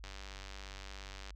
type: click train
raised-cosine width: 0.2 ms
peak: -30 dBFS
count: 124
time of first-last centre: 0.04-1.305 s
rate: 97.2 Hz
effects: added 50 Hz sine -47 dBFS peak until 1.35 s